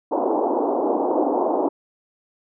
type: band-pass noise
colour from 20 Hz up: pink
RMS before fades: -21 dBFS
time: 0.11-1.69 s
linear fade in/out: 10 ms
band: 270 to 940 Hz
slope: 48 dB/octave
effects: none